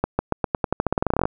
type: accelerating click train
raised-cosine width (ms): 1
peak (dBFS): -5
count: 20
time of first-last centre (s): 0.04-1.255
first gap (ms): 150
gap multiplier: 0.89
effects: none

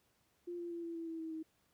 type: tone with pitch steps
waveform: sine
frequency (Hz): 349.2 / 344.6 / 340 / 335.6 / 331.1 / 326.8 / 322.4 / 318.2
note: F4 / F4 / F4 / E4 / E4 / E4 / E4 / D#4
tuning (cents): 0 / -23 / -46 / +31 / +8 / -15 / -38 / +39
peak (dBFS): -40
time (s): 0.47-1.43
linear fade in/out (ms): 10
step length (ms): 120
effects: pink hiss -75 dBFS RMS until 1.73 s + high-pass 60 Hz 12 dB/octave

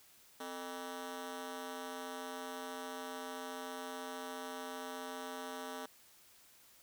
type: ring-modulated tone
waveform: 15% pulse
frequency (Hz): 353.1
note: F4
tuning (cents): +19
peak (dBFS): -33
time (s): 0.4-5.86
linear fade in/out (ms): 5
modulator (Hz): 93.1
effects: white hiss -63 dBFS RMS until 6.82 s

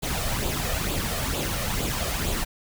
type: noise with flanger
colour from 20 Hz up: pink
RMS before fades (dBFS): -27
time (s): 0.02-2.45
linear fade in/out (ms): 20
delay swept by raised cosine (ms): 0.26 to 1.66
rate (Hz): 2.2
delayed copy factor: +0.55
effects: none

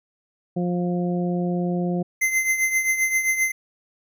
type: harmonic tone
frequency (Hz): 176.7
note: F3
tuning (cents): +21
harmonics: 1 / 2 / 3 / 4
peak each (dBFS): -22 / -28 / -32 / -34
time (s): 0.56-2.03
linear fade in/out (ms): 10
type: tone with tremolo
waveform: square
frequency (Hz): 2070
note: C7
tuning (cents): -19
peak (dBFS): -17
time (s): 2.21-3.52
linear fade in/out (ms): 10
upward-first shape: triangle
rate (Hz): 7.6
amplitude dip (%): 70
effects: none

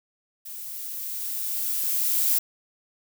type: noise with level ramp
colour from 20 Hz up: violet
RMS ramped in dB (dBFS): -38 to -21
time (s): 0.45-2.39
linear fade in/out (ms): 10
effects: none

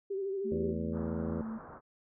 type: tone with vibrato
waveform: sine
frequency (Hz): 390.1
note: G4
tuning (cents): -8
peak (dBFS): -32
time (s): 0.1-0.73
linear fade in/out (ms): 10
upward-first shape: sine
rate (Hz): 13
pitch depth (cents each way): 46
type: tone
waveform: sine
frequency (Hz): 222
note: A3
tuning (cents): +16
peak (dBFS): -36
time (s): 0.44-1.59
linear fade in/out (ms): 20
type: harmonic tone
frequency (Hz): 82.41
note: E2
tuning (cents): 0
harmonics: 1 / 2 / 3 / 4 / 5 / 6 / 7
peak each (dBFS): -40 / -39 / -43 / -42 / -43 / -43 / -46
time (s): 0.51-1.42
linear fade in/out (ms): 10
type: low-pass noise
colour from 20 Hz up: white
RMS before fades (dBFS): -49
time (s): 0.92-1.81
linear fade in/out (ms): 50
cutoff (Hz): 1400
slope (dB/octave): 48
effects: none

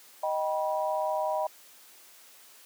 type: chord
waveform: sine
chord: Eb augmented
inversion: none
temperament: just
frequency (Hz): 622.3 / 777.8 / 972.3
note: Eb5 / G5 / B5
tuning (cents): 0 / -14 / -27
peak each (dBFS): -29 / -32 / -32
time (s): 0.23-1.47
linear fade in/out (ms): 5
effects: white hiss -54 dBFS RMS until 2.65 s + high-pass 300 Hz 12 dB/octave

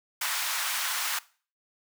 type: high-pass noise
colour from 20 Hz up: pink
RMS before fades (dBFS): -30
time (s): 0.21-1.19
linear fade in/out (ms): 5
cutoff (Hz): 1000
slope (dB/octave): 24
effects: noise-tail reverb RT60 0.4 s tail -20 dB re dry

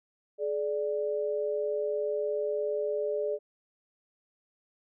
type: tone pair together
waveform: sine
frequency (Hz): 424.7 / 587.8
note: G#4 / D5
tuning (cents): +39 / +1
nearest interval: tritone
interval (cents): 562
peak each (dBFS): -30 / -31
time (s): 0.38-3.39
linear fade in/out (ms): 50
effects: none

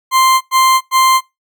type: tone bursts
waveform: 40% pulse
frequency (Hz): 1046.5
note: C6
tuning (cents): 0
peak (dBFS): -7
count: 3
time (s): 0.11-1.21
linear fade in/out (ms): 50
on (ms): 300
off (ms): 100
effects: noise-tail reverb RT60 0.2 s tail -22 dB re dry

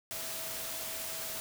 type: tone in noise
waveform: sine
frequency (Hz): 650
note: E5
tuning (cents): -24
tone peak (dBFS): -49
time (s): 0.11-1.4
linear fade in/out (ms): 0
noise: white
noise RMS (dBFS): -39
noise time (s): 0.11-1.4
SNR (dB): -13
effects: none

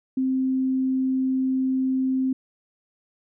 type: tone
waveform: sine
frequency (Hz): 261.6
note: C4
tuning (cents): 0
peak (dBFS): -20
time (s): 0.17-2.33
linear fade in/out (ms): 5
effects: none

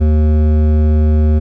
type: tone with hard clipping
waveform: triangle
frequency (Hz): 76.5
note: D#2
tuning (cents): -29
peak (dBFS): -10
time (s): 0-1.4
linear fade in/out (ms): 20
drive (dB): 16
effects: none

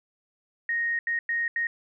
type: tone bursts at uneven times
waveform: sine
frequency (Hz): 1864.7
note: A#6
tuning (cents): 0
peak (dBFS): -24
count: 4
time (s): 0.69-0.99 / 1.07-1.19 / 1.29-1.48 / 1.56-1.67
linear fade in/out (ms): 2
effects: none

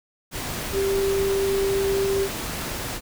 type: tone in noise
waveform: sine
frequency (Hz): 392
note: G4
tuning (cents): 0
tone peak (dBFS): -20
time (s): 0.72-2.29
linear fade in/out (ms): 50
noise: pink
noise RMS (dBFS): -30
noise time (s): 0.31-3.01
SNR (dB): +7
effects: none

